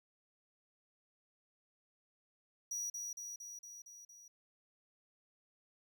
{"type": "tone with echo", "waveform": "square", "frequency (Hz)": 5800, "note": "F#8", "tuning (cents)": -35, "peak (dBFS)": -38, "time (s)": [2.71, 2.9], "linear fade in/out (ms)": 5, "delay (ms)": 230, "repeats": 6, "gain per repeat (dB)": -3, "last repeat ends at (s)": 4.28, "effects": []}